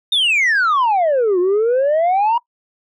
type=exponential two-way sweep; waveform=sine; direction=down then up; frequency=3725 to 349.2 to 965 Hz; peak=-10 dBFS; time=0.12-2.38 s; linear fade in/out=5 ms; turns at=1.39 s; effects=noise-tail reverb RT60 0.1 s tail -23 dB re dry + tanh soft clip ceiling -11 dBFS